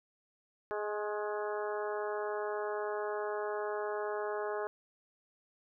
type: harmonic tone with a mistuned harmonic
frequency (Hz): 209.2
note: G#3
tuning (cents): +13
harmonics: 2 / 3 / 4 / 5 / 6 / 7 / 8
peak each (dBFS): -36 / -40 / -42 / -44 / -46 / -47 / -48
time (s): 0.71-4.67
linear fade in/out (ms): 0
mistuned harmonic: 5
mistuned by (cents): +29
effects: none